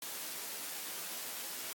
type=noise with comb filter; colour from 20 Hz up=white; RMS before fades=-42 dBFS; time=0.02-1.73 s; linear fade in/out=2 ms; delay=14 ms; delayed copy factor=-0.55; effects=high-pass 200 Hz 12 dB/octave + AAC 64 kbps